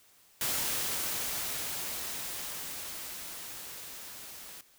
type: noise with level ramp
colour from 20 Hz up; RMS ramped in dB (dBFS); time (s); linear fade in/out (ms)
white; -31 to -47; 0.41-4.61; 2
effects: white hiss -62 dBFS RMS until 4.78 s